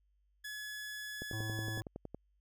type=tone; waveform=sawtooth; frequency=1700 Hz; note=G#6; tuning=40 cents sharp; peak=-38 dBFS; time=0.44-1.81 s; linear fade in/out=10 ms
type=click train; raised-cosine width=2 ms; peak=-29 dBFS; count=11; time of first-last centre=1.22-2.146 s; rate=10.8 Hz
type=harmonic tone; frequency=109.1 Hz; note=A2; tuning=14 cents flat; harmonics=1 / 3 / 5 / 7 / 9 / 10; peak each=-38 / -46 / -54 / -54 / -58 / -60 dBFS; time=1.33-1.82 s; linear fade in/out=0 ms
effects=added 50 Hz sine -70 dBFS peak until 2.4 s